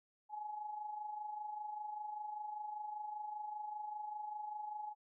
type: tone with amplitude modulation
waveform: sine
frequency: 844 Hz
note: G#5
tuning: 28 cents sharp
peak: -39 dBFS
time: 0.29-4.95 s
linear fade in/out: 50 ms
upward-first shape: sine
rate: 25.1 Hz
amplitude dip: 55%
effects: none